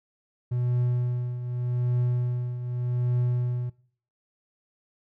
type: tone with tremolo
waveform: triangle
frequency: 122.9 Hz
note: B2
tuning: 8 cents flat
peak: -19 dBFS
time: 0.51-3.7 s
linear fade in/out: 10 ms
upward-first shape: triangle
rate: 0.84 Hz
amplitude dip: 70%
effects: noise-tail reverb RT60 0.5 s tail -21 dB re dry